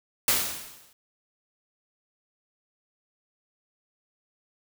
white noise with exponential decay, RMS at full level -20 dBFS, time 0.28-0.93 s, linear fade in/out 2 ms, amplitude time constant 140 ms, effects none

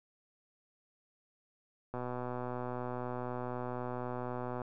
click train, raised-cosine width 1 ms, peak -25 dBFS, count 333, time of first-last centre 1.94-4.617 s, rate 124 Hz, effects none

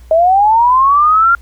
sine linear sweep, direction up, 626 to 1400 Hz, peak -6 dBFS, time 0.11-1.35 s, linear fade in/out 2 ms, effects added 60 Hz sine -35 dBFS peak until 1.41 s + pink hiss -50 dBFS RMS until 1.41 s

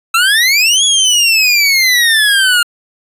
25% pulse exponential two-way sweep, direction up then down, 1314 to 3393 to 1404 Hz, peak -4 dBFS, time 0.14-2.63 s, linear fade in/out 5 ms, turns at 0.84 s, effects resampled to 32000 Hz

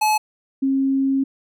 square / sine tone pair in turn, 857 / 269.9 Hz, A5 / C#4, -46 / -46 cents, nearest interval octave + minor sixth, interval 2000 cents, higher first, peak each -16 dBFS, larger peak neither, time 0.01-0.18 / 0.62-1.24 s, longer second, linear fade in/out 10 ms, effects none

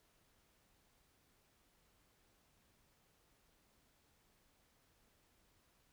silence, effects pink hiss -74 dBFS RMS until 5.92 s

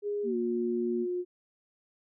sine tone with pitch glide, 411.2 to 358 Hz, G#4 to F4, -17 to +43 cents, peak -29 dBFS, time 0.02-1.25 s, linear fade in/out 50 ms, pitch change -240 cents, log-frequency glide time 0.24-0.36 s
sine tone, 234.7 Hz, A#3, 12 cents sharp, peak -31 dBFS, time 0.23-1.07 s, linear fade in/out 50 ms
effects none

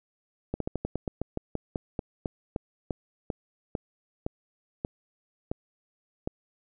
slowing click train, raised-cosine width 2 ms, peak -16 dBFS, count 21, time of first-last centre 0.54-6.275 s, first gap 63 ms, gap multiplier 1.14, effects none

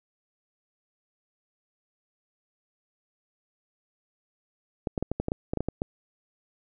clicks, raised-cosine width 2 ms, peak -14 dBFS, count 12, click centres 4.872 / 4.978 / 5.026 / 5.116 / 5.2 / 5.284 / 5.319 / 5.535 / 5.573 / 5.606 / 5.686 / 5.819 s, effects none

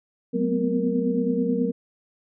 sine tone cluster, 186.8 / 218.6 / 244.3 / 253.6 / 467.5 Hz, F#3 / A3 / B3 / B3 / A#4, +17 / -11 / -19 / +46 / +5 cents, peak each -27 / -30 / -27 / -26 / -26 dBFS, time 0.33-1.72 s, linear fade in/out 20 ms, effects none

